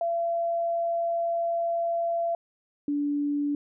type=tone pair in turn; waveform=sine; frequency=678 / 289.5 Hz; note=E5 / D4; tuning=+49 / -25 cents; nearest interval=octave + minor third; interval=1474 cents; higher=first; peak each=-24 dBFS; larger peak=neither; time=0.01-2.35 / 2.88-3.55 s; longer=first; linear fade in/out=2 ms; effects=none